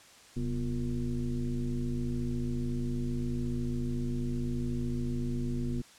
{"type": "tone with frequency modulation", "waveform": "sine", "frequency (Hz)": 134.8, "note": "C#3", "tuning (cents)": -48, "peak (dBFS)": -29, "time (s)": [0.36, 5.82], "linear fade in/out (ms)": 10, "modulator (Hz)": 108, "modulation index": 1.5, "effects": ["white hiss -55 dBFS RMS until 5.98 s", "low-pass 8000 Hz 12 dB/octave"]}